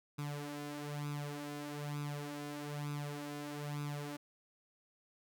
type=tone with flanger; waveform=sawtooth; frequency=146.1 Hz; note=D3; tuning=9 cents flat; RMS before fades=-42 dBFS; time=0.18-4.17 s; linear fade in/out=10 ms; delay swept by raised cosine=0.8 to 4 ms; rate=1.1 Hz; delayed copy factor=+0.7; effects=none